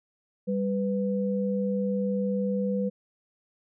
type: tone pair together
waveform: sine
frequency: 196.92 / 496.2 Hz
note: G3 / B4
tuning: +8 / +8 cents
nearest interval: octave + major third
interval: 1600 cents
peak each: -26 / -29 dBFS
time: 0.47-2.9 s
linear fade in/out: 20 ms
effects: none